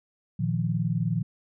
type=chord; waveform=sine; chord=Bb suspended fourth; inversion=none; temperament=equal; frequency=116.54 / 155.56 / 174.61 Hz; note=Bb2 / Eb3 / F3; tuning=0 / 0 / 0 cents; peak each=-28 dBFS; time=0.39-1.23 s; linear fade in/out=10 ms; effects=none